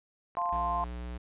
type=clicks; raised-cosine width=0.5 ms; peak=-35 dBFS; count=7; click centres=0.352 / 0.386 / 0.417 / 0.458 / 0.492 / 0.527 / 0.56 s
type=chord; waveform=sine; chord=F major; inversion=none; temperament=equal; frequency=698.5 / 880 / 1046.5 Hz; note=F5 / A5 / C6; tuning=0 / 0 / 0 cents; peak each=-33 / -36 / -30 dBFS; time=0.37-0.84 s; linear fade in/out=0 ms
type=tone with vibrato; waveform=square; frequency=60.3 Hz; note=B1; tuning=41 cents flat; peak=-37 dBFS; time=0.52-1.18 s; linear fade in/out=10 ms; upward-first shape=triangle; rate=8 Hz; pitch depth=10 cents each way
effects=resampled to 8000 Hz